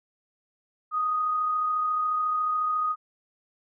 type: tone with amplitude modulation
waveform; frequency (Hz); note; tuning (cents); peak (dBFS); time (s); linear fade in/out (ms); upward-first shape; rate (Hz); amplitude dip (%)
sine; 1244.5; D#6; 0; -22; 0.91-2.96; 50; sine; 34.1; 25
effects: none